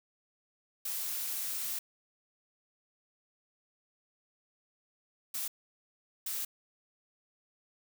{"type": "noise bursts at uneven times", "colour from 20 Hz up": "blue", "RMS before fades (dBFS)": -36, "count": 3, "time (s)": [[0.85, 1.79], [5.34, 5.48], [6.26, 6.45]], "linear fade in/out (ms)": 5, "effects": []}